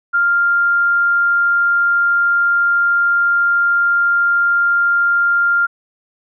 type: tone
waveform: sine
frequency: 1396.9 Hz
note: F6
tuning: in tune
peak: -11 dBFS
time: 0.13-5.67 s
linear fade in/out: 20 ms
effects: none

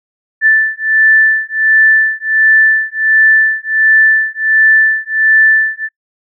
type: beating tone pair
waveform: sine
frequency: 1760 / 1761.4 Hz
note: A6 / A6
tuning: 0 / +1 cents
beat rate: 1.4 Hz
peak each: -10 dBFS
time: 0.41-5.89 s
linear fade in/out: 50 ms
effects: noise-tail reverb RT60 0.1 s tail -25 dB re dry

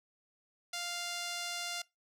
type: tone with band-pass filter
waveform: sawtooth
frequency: 698.5 Hz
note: F5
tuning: in tune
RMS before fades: -39 dBFS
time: 0.73-1.82 s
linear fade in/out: 5 ms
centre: 5000 Hz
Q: 0.88
effects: noise-tail reverb RT60 0.2 s tail -22 dB re dry

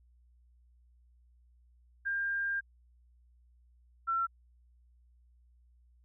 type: tone pair in turn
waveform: sine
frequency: 1600 / 1351.2 Hz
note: G6 / E6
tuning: +35 / +42 cents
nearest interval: minor third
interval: 293 cents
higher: first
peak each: -30 / -28 dBFS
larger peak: second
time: 2.05-2.61 / 4.07-4.27 s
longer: first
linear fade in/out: 20 ms
effects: added 60 Hz sine -61 dBFS peak until 6.04 s

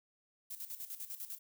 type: noise with tremolo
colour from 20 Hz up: violet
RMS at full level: -43 dBFS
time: 0.5-1.39 s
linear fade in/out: 10 ms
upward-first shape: square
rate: 10 Hz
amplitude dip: 70%
effects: none

